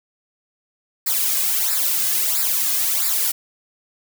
blue noise with flanger, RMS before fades -20 dBFS, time 1.06-3.32 s, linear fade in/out 10 ms, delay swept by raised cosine 0.32 to 2.22 ms, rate 1.5 Hz, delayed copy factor -0.8, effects none

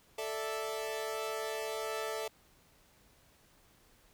sawtooth chord, A suspended fourth, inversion none, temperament equal, 440 / 587.3 / 659.3 Hz, A4 / D5 / E5, 0 / 0 / 0 cents, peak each -34 / -39 / -37 dBFS, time 0.18-2.28 s, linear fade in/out 5 ms, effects pink hiss -65 dBFS RMS until 4.13 s

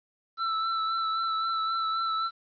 square tone with vibrato, 1327 Hz, E6, 11 cents sharp, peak -27 dBFS, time 0.37-2.31 s, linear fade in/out 50 ms, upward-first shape sine, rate 3.8 Hz, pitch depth 22 cents each way, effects resampled to 11025 Hz + 10-bit

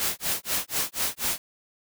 white noise with tremolo, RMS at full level -25 dBFS, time 0-1.38 s, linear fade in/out 0 ms, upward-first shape sine, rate 4.1 Hz, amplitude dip 100%, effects none

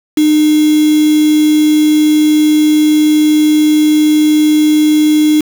sine tone with quantisation, 304.5 Hz, D#4, 37 cents flat, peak -6 dBFS, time 0.17-5.41 s, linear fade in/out 5 ms, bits 3, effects none

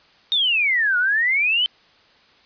sine exponential two-way sweep, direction down then up, 3729 to 1418 to 3107 Hz, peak -16 dBFS, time 0.32-1.66 s, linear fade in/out 0 ms, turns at 0.98 s, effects white hiss -54 dBFS RMS until 2.45 s + resampled to 11025 Hz

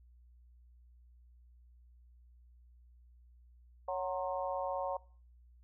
harmonic tone with a mistuned harmonic, 185 Hz, F#3, in tune, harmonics 3 / 4 / 5 / 6, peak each -37 / -39 / -41 / -43 dBFS, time 3.88-4.97 s, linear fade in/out 5 ms, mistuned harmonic 6, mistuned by -67 cents, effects noise-tail reverb RT60 0.5 s tail -23 dB re dry + added 60 Hz sine -58 dBFS peak until 5.63 s

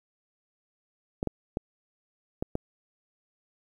clicks, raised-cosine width 2 ms, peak -15 dBFS, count 5, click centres 1.229 / 1.273 / 1.571 / 2.425 / 2.554 s, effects 9-bit

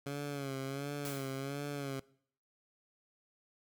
15% pulse tone with vibrato, 139.3 Hz, C#3, 9 cents sharp, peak -31 dBFS, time 0.06-2 s, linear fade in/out 5 ms, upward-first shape sine, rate 1.4 Hz, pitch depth 66 cents each way
white noise with exponential decay, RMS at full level -42 dBFS, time 1.05-1.61 s, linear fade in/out 2 ms, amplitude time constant 120 ms
effects noise-tail reverb RT60 0.6 s tail -22 dB re dry

